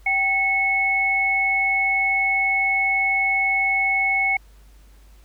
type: tone pair together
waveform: sine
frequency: 777 / 2198 Hz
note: G5 / C#7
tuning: -16 / -15 cents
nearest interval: octave + tritone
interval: 1801 cents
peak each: -25 / -18 dBFS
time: 0.06-4.37 s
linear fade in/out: 5 ms
effects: added 50 Hz sine -46 dBFS peak until 5.24 s + pink hiss -58 dBFS RMS until 5.24 s